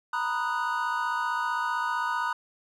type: chord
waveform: triangle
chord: B major seventh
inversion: third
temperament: equal with one note detuned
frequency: 932.3 / 987.8 / 1240.9 / 1480 Hz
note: A#5 / B5 / D#6 / F#6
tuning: 0 / 0 / -5 / 0 cents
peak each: -30 dBFS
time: 0.13-2.33 s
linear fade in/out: 5 ms
effects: none